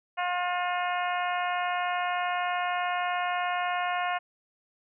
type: harmonic tone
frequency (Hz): 356.7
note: F4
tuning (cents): +37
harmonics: 2 / 3 / 4 / 5 / 6 / 7 / 8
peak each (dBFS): -29 / -33 / -35 / -37 / -39 / -40 / -41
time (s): 0.17-4.19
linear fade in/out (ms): 20
effects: none